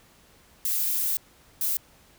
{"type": "noise bursts at uneven times", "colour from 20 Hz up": "violet", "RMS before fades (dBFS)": -26, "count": 2, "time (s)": [[0.65, 1.17], [1.61, 1.77]], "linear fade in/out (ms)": 2, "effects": ["pink hiss -57 dBFS RMS until 2.18 s"]}